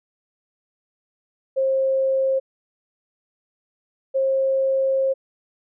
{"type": "tone pair in turn", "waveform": "sine", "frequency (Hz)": [533, 535], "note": ["C5", "C5"], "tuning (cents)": [32, 38], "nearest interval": "unison", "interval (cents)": 6, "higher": "second", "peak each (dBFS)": -17, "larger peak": "neither", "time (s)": [[1.56, 2.4], [4.14, 5.14]], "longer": "second", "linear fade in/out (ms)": 20, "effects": []}